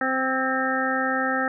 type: harmonic tone with a mistuned harmonic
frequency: 261.6 Hz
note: C4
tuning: in tune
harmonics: 1 / 2 / 3 / 5 / 6 / 7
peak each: -28 / -29 / -29 / -28 / -29 / -28 dBFS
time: 0.01-1.48 s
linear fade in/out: 2 ms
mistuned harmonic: 6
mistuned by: +26 cents
effects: none